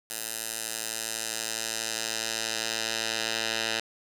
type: tone with band-pass filter sweep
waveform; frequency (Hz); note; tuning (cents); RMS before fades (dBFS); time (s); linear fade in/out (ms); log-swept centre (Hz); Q
10% pulse; 112.3; A2; +36; -32; 0.1-3.8; 5; 11000 to 3700; 0.95
effects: none